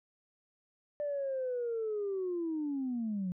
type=linear sweep; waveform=sine; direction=down; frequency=592 to 175.7 Hz; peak=-31 dBFS; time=1-3.32 s; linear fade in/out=0 ms; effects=tanh soft clip ceiling -28 dBFS